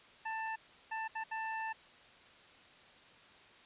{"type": "tone bursts at uneven times", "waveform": "25% pulse", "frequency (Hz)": 887, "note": "A5", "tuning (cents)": 14, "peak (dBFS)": -33, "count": 4, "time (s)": [[0.25, 0.56], [0.91, 1.08], [1.15, 1.24], [1.31, 1.73]], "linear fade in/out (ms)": 10, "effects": ["white hiss -59 dBFS RMS until 3.65 s", "resampled to 8000 Hz"]}